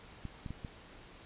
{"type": "clicks", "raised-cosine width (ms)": 5, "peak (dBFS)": -28, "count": 4, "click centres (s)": [0.253, 0.462, 0.506, 0.648], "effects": ["pink hiss -54 dBFS RMS until 1.25 s", "resampled to 8000 Hz"]}